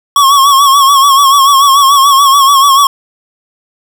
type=tone with vibrato; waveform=square; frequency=1106 Hz; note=C#6; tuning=4 cents flat; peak=-4 dBFS; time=0.16-2.87 s; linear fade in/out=2 ms; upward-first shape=sine; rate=6.9 Hz; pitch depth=64 cents each way; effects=none